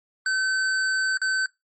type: tone with dropouts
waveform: square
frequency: 1533 Hz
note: G6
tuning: 39 cents flat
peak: -22 dBFS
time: 0.26-1.46 s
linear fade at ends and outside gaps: 2 ms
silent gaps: 1.173-1.216 s
effects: noise-tail reverb RT60 0.2 s tail -24 dB re dry + MP3 32 kbps